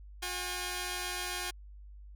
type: tone pair together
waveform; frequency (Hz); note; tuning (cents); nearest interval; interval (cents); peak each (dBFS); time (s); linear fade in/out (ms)
5% pulse; 360.8 / 810; F#4 / G#5; -44 / -43; octave + major second; 1401; -26 / -26; 0.22-1.51; 10
effects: added 50 Hz sine -47 dBFS peak until 2.15 s